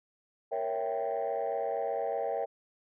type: chord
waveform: sine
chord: A# diminished seventh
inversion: none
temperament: equal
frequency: 466.2 / 554.4 / 659.3 / 784 Hz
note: A#4 / C#5 / E5 / G5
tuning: 0 / 0 / 0 / 0 cents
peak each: -34 dBFS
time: 0.51-2.46 s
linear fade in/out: 20 ms
effects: tanh soft clip ceiling -24 dBFS